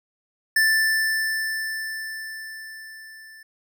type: tone with level ramp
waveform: square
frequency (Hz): 1765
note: A6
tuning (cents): +5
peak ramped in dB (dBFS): -16 to -44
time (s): 0.56-3.43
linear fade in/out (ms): 5
effects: none